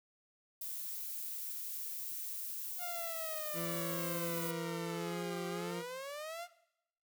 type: noise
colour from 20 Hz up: violet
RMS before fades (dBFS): -42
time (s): 0.61-4.51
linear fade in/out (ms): 5
type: exponential two-way sweep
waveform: sawtooth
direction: down then up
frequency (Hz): 714 to 389 to 714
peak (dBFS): -38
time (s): 2.78-6.48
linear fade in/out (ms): 50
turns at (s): 5.47
type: tone with pitch glide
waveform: 20% pulse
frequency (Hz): 168.6 to 174.55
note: E3 to F3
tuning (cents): +39 to -1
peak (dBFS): -34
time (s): 3.53-5.84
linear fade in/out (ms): 50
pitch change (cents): +60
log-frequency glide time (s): 4.93-5.19
effects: noise-tail reverb RT60 0.8 s tail -17 dB re dry